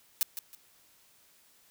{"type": "noise with echo", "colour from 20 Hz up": "blue", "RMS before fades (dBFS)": -26, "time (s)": [0.21, 0.23], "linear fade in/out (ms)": 0, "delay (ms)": 160, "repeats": 2, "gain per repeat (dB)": -11, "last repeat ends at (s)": 0.55, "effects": ["white hiss -63 dBFS RMS until 1.7 s"]}